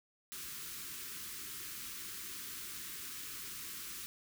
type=band-stop noise; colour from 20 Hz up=white; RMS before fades=-45 dBFS; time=0.32-4.06 s; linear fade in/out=0 ms; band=420 to 1100 Hz; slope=48 dB/octave; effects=none